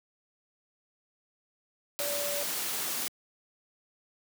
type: tone in noise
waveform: sine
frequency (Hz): 577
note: D5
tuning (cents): -31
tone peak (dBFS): -34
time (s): 2-2.43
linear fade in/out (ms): 0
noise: white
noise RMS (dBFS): -33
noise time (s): 1.99-3.08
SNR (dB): -4
effects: high-pass 150 Hz 12 dB/octave